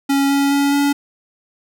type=tone with pitch steps; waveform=square; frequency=277.2 / 279.5 / 281.7 / 284 Hz; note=C#4 / C#4 / C#4 / C#4; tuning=0 / +14 / +28 / +42 cents; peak=-14 dBFS; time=0.09-0.93 s; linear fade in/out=10 ms; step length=210 ms; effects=none